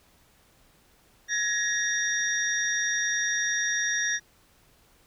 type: tone cluster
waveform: sine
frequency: 1684 / 1873 / 3646 / 5720 Hz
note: G#6 / A#6 / A#7 / F8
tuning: +24 / +8 / -39 / +41 cents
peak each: -28 / -29 / -35 / -29 dBFS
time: 1.28-4.2 s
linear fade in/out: 50 ms
effects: tanh soft clip ceiling -14 dBFS + pink hiss -61 dBFS RMS until 5.06 s